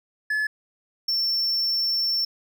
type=tone pair in turn; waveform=triangle; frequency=1718 / 5410 Hz; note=A6 / E8; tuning=-42 / +44 cents; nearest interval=octave + minor sixth; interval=1986 cents; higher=second; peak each=-20 / -20 dBFS; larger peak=neither; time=0.3-0.47 / 1.08-2.25 s; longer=second; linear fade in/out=5 ms; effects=none